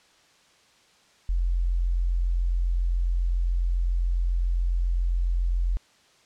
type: tone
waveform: sine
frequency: 43.65 Hz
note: F1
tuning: in tune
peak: -21 dBFS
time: 1.29-5.77 s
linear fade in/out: 0 ms
effects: white hiss -59 dBFS RMS until 6.25 s + low-pass 6000 Hz 12 dB/octave